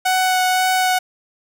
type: tone with vibrato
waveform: sawtooth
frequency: 742 Hz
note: F#5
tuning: 5 cents sharp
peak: -11 dBFS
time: 0.05-0.99 s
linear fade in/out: 10 ms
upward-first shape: sine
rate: 1.9 Hz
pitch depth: 9 cents each way
effects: none